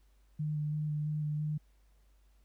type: tone with vibrato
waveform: sine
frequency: 151 Hz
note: D3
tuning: 48 cents sharp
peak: -31 dBFS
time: 0.39-1.58 s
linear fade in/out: 10 ms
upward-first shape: square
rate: 3 Hz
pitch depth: 10 cents each way
effects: added 50 Hz sine -62 dBFS peak until 2.44 s + pink hiss -75 dBFS RMS until 2.44 s